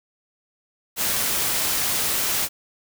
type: noise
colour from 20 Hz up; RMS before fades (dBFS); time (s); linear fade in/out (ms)
white; -23; 0.96-2.49; 50
effects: none